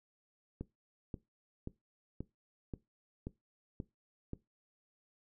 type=click train; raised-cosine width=3 ms; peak=-27 dBFS; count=8; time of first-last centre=0.61-4.333 s; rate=1.88 Hz; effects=noise-tail reverb RT60 0.2 s tail -19 dB re dry